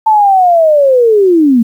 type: linear sweep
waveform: sine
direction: down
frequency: 888 to 220 Hz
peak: -4 dBFS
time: 0.06-1.63 s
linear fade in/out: 10 ms
effects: 7-bit